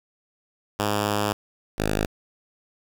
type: tone pair in turn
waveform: 5% pulse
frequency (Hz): 103.83 / 52.28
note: G#2 / G#1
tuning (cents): 0 / +12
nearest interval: octave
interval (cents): 1188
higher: first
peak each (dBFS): -11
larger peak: neither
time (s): 0.79-1.33 / 1.78-2.06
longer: first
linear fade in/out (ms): 5
effects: 8-bit